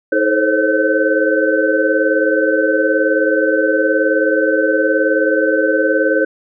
sine tone cluster, 317.4 / 433.5 / 523 / 542 / 1527 Hz, D#4 / A4 / C5 / C#5 / G6, +35 / -26 / -1 / -39 / -46 cents, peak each -18 dBFS, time 0.12-6.25 s, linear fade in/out 5 ms, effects none

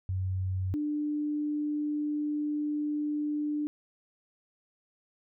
sine tone pair in turn, 93.7 / 297.5 Hz, F#2 / D4, +22 / +22 cents, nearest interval octave + minor sixth, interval 2000 cents, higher second, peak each -28 / -28 dBFS, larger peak neither, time 0.09-0.74 / 0.74-3.67 s, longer second, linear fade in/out 0 ms, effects none

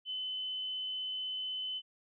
sine tone, 3032 Hz, F#7, 42 cents sharp, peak -35 dBFS, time 0.05-1.82 s, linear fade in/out 50 ms, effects none

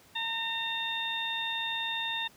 harmonic tone, 912 Hz, A#5, 38 cents flat, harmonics 1 / 2 / 3 / 4, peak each -38 / -37 / -38 / -33 dBFS, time 0.15-2.28 s, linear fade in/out 10 ms, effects pink hiss -58 dBFS RMS until 2.36 s + high-pass 80 Hz 12 dB/octave

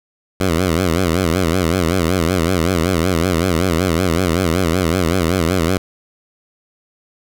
10% pulse tone with vibrato, 87.31 Hz, F2, in tune, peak -6 dBFS, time 0.4-5.78 s, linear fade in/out 5 ms, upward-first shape sine, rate 5.3 Hz, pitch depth 150 cents each way, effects none

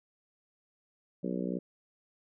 harmonic tone, 61.7 Hz, B1, 1 cent flat, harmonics 3 / 4 / 5 / 6 / 7 / 8 / 9, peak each -35 / -37 / -39 / -41 / -42 / -43 / -44 dBFS, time 1.23-1.59 s, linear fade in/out 10 ms, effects none

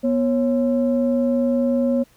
sine tone pair together, 243.7 / 547 Hz, B3 / C#5, -23 / -23 cents, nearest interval octave + major second, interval 1400 cents, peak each -17 / -20 dBFS, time 0.03-2.04 s, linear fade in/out 20 ms, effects tanh soft clip ceiling -10 dBFS + pink hiss -56 dBFS RMS until 2.16 s

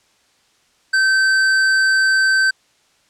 sine tone with hard clipping, 1547 Hz, G6, 23 cents flat, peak -14 dBFS, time 0.93-2.51 s, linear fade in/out 10 ms, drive 14 dB, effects white hiss -58 dBFS RMS until 3.09 s + low-pass 7000 Hz 12 dB/octave

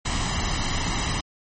pink noise with comb filter, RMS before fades -25 dBFS, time 0.05-1.21 s, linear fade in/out 10 ms, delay 1 ms, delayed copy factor +0.6, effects MP3 32 kbps

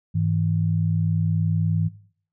sine tone pair together, 101.7 / 161.44 Hz, G#2 / E3, -36 / -36 cents, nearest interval minor sixth, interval 800 cents, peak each -22 dBFS, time 0.14-1.89 s, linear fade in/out 20 ms, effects noise-tail reverb RT60 0.5 s tail -17 dB re dry

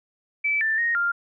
sine tone with pitch steps, 2311 / 1774 / 1865 / 1397 Hz, D7 / A6 / A#6 / F6, -28 / +14 / 0 / 0 cents, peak -20 dBFS, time 0.44-1.12 s, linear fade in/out 10 ms, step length 170 ms, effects none

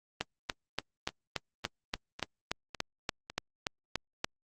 two click trains, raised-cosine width 0.2 ms, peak -13 / -23 dBFS, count 15 / 5, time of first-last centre 0.21-4.245 / 1.09-3.3 s, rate 3.47 / 1.81 Hz, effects Opus 32 kbps

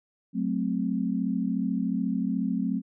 sine chord, F# diminished, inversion none, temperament equal with one note detuned, 185 / 218.9 / 261.6 Hz, F#3 / A3 / C4, 0 / -9 / 0 cents, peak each -29 dBFS, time 0.33-2.82 s, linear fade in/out 50 ms, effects none

